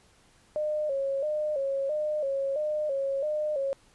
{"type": "tone with vibrato", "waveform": "sine", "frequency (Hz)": 576, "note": "D5", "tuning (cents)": -34, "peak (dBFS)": -26, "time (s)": [0.56, 3.73], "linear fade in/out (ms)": 0, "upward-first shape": "square", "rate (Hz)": 1.5, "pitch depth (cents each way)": 89, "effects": ["pink hiss -61 dBFS RMS until 3.94 s", "resampled to 24000 Hz"]}